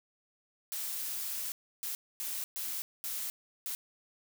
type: noise bursts at uneven times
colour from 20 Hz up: blue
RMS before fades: -37 dBFS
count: 6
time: 0.72-1.52 / 1.83-1.95 / 2.2-2.44 / 2.56-2.82 / 3.04-3.3 / 3.66-3.75 s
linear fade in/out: 0 ms
effects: none